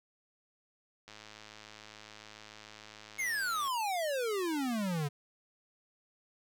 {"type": "click train", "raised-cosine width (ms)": 0.2, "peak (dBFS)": -32, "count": 279, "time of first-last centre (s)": [1.08, 3.678], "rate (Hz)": 107}
{"type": "exponential sweep", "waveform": "square", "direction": "down", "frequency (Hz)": [2217, 138.3], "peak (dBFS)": -32, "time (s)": [3.18, 5.09], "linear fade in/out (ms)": 20}
{"effects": []}